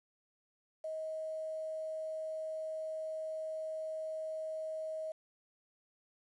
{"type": "tone with quantisation", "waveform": "sine", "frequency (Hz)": 632, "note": "D#5", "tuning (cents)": 27, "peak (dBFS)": -37, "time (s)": [0.84, 5.12], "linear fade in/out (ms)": 5, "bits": 10, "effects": ["resampled to 24000 Hz"]}